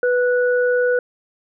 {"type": "tone pair together", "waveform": "sine", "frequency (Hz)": [493.9, 1472.4], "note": ["B4", "F#6"], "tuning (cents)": [0, -9], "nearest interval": "octave + perfect fifth", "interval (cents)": 1891, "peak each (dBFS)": [-15, -22], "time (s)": [0.03, 0.99], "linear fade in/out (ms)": 2, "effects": []}